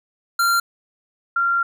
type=tone pair in turn; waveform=square / sine; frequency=1382 / 1382 Hz; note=F6 / F6; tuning=-19 / -19 cents; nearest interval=unison; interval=0 cents; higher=neither; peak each=-16 dBFS; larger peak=neither; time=0.39-0.6 / 1.36-1.63 s; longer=second; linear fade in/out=5 ms; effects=none